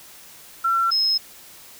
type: tone pair in turn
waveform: sine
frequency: 1354 / 5157 Hz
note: E6 / E8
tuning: +46 / -39 cents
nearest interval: octave + major seventh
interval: 2315 cents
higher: second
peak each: -17 dBFS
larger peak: neither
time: 0.64-0.91 / 0.91-1.18 s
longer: neither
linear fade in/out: 10 ms
effects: white hiss -45 dBFS RMS until 1.79 s